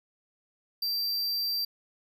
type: tone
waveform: square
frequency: 4699 Hz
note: D8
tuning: in tune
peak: -28 dBFS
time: 0.82-1.65 s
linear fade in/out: 5 ms
effects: 11-bit